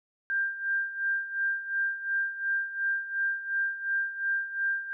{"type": "tone with tremolo", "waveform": "sine", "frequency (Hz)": 1589, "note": "G6", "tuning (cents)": 23, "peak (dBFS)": -24, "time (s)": [0.3, 4.93], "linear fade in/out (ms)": 0, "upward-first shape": "sine", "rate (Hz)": 2.8, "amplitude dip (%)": 75, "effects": []}